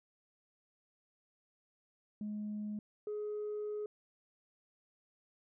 sine tone pair in turn, 210.1 / 420.2 Hz, G#3 / G#4, +20 / +20 cents, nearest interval octave, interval 1200 cents, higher second, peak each -36 / -35 dBFS, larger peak second, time 2.21-2.79 / 3.07-3.86 s, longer second, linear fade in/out 2 ms, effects tanh soft clip ceiling -34 dBFS

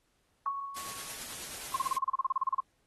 sine tone with exponential decay, 1108.7 Hz, C#6, in tune, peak -29 dBFS, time 0.46-1.43 s, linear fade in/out 1 ms, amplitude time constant 210 ms
white noise with tremolo, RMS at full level -40 dBFS, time 0.76-1.97 s, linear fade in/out 5 ms, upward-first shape triangle, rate 9.3 Hz, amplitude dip 35%
sine tone bursts, 1065 Hz, C6, 30 cents sharp, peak -25 dBFS, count 16, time 1.74-2.604 s, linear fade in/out 5 ms, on 24 ms, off 32 ms
effects pink hiss -74 dBFS RMS until 2.86 s + AAC 32 kbps

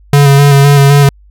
square tone with vibrato, 141.1 Hz, C#3, 31 cents sharp, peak -3 dBFS, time 0.13-1.09 s, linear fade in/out 2 ms, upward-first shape square, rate 3.9 Hz, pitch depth 22 cents each way, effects added 50 Hz sine -38 dBFS peak until 1.3 s

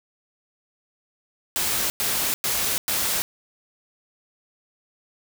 white noise bursts, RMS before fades -24 dBFS, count 4, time 1.56-3.22 s, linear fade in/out 0 ms, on 340 ms, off 100 ms, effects none

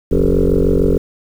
sine tone with frequency modulation, 220 Hz, A3, in tune, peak -9 dBFS, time 0.11-0.98 s, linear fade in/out 10 ms, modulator 46.5 Hz, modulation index 5.5, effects tanh soft clip ceiling -5 dBFS + 7-bit

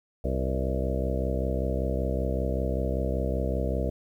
harmonic tone with a mistuned harmonic, 65.2 Hz, C2, 5 cents flat, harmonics 1 / 2 / 3 / 4 / 5 / 6 / 7 / 8 / 9 / 10, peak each -28 / -34 / -35 / -37 / -38 / -39 / -35 / -39 / -35 / -39 dBFS, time 0.24-3.9 s, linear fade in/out 5 ms, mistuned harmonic 7, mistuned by +52 cents, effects 10-bit

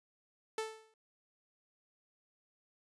sawtooth tone with exponential decay, 440 Hz, A4, in tune, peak -29 dBFS, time 0.58-0.94 s, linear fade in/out 2 ms, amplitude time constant 78 ms, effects resampled to 24000 Hz

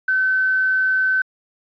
sine tone with quantisation, 1527 Hz, G6, 46 cents flat, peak -15 dBFS, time 0.08-1.22 s, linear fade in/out 5 ms, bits 7, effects resampled to 11025 Hz

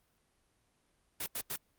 white noise bursts, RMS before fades -37 dBFS, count 3, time 1.2-1.562 s, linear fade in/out 5 ms, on 64 ms, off 85 ms, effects pink hiss -74 dBFS RMS until 1.78 s + Opus 32 kbps

